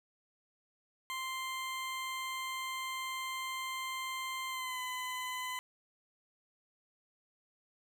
20% pulse tone with pitch glide, 1046.5 to 1011.4 Hz, C6 to B5, 0 to +41 cents, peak -32 dBFS, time 1.1-5.59 s, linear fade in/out 0 ms, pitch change -59 cents, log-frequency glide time 4.49-4.81 s, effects none

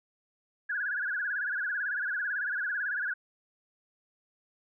sine tone with vibrato, 1568 Hz, G6, in tune, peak -29 dBFS, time 0.69-3.14 s, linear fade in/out 10 ms, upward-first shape sine, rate 18 Hz, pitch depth 150 cents each way, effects none

